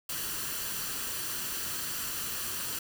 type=noise with comb filter; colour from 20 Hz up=white; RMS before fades=-35 dBFS; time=0.09-2.79 s; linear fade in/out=5 ms; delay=0.68 ms; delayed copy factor=+0.5; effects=none